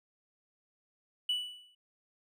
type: tone with exponential decay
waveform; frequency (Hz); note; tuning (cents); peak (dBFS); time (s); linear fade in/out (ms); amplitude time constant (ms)
triangle; 2960; F#7; 0; -24; 1.29-1.75; 5; 100
effects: tanh soft clip ceiling -23 dBFS